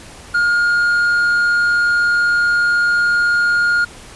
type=tone with hard clipping; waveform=sine; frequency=1421 Hz; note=F6; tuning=30 cents sharp; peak=-13 dBFS; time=0.34-3.85 s; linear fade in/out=10 ms; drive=3 dB; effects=pink hiss -38 dBFS RMS until 4.15 s + resampled to 24000 Hz